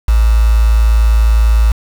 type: tone with quantisation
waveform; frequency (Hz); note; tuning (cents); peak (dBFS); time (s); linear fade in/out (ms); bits
sine; 55.5; A1; +16; -6; 0.08-1.72; 5; 4
effects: none